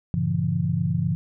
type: chord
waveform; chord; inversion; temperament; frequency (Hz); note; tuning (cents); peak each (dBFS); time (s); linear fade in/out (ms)
sine; G diminished seventh; none; just; 98 / 117.6 / 141.12 / 169.34; G2 / Bb2 / Db3 / Fb3; 0 / +16 / +31 / +47; -28 / -29 / -26 / -24; 0.14-1.15; 0
effects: none